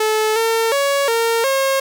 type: tone with pitch steps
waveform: sawtooth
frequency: 433.5 / 453.3 / 560 / 459.3 / 540 Hz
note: A4 / A#4 / C#5 / A#4 / C#5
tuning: -26 / -48 / +18 / -26 / -45 cents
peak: -11 dBFS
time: 0-1.8 s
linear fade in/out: 5 ms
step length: 360 ms
effects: none